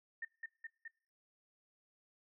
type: tone with echo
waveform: sine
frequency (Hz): 1820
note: A#6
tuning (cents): -42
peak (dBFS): -39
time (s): 0.22-0.25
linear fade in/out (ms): 5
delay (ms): 210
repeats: 3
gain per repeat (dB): -2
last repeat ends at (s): 0.88
effects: noise-tail reverb RT60 0.5 s tail -25 dB re dry